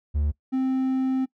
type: tone pair in turn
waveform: triangle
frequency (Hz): 73.8 / 261.9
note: D2 / C4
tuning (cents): +9 / +2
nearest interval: octave + minor seventh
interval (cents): 2193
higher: second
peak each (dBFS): -19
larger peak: neither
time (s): 0.14-0.32 / 0.52-1.26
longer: second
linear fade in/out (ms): 20
effects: noise-tail reverb RT60 0.1 s tail -21 dB re dry